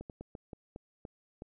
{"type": "slowing click train", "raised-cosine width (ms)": 2, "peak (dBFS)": -30, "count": 8, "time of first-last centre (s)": [0.01, 1.421], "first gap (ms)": 88, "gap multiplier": 1.27, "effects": []}